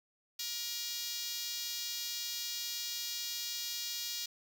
5% pulse tone with high-pass filter, 474.6 Hz, A#4, 31 cents sharp, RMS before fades -39 dBFS, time 0.39-4.26 s, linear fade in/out 5 ms, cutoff 4200 Hz, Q 0.98, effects none

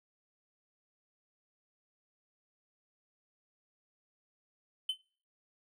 triangle tone with exponential decay, 3056 Hz, G7, 45 cents flat, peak -25 dBFS, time 4.89-4.98 s, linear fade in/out 5 ms, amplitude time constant 19 ms, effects noise-tail reverb RT60 0.5 s tail -26 dB re dry + tanh soft clip ceiling -21 dBFS

